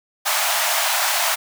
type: high-pass noise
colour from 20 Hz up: pink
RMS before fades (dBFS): -20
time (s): 0.25-1.36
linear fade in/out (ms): 20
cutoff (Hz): 610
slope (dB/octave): 96
effects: none